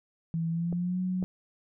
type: tone with pitch glide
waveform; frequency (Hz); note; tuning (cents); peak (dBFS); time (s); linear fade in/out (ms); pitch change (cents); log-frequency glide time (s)
sine; 164.81 to 183.93; E3 to F#3; 0 to -10; -27; 0.34-1.24; 0; +190; 0.5-1
type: clicks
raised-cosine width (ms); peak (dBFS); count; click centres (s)
2; -24; 2; 0.727 / 1.227
effects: none